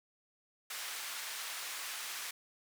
pink band-pass noise, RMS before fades -42 dBFS, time 0.7-2.31 s, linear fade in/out 5 ms, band 1400 to 16000 Hz, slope 12 dB/octave, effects none

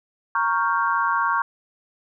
sine chord, G half-diminished seventh, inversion first, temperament equal, 932.3 / 1108.7 / 1396.9 / 1568 Hz, Bb5 / Db6 / F6 / G6, 0 / 0 / 0 / 0 cents, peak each -24 / -22 / -26 / -27 dBFS, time 0.35-1.42 s, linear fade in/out 2 ms, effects none

